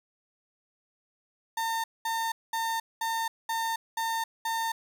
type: tone bursts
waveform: 35% pulse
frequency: 907 Hz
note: A#5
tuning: 48 cents flat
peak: -26 dBFS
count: 7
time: 1.57-4.72 s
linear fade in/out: 5 ms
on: 270 ms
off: 210 ms
effects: none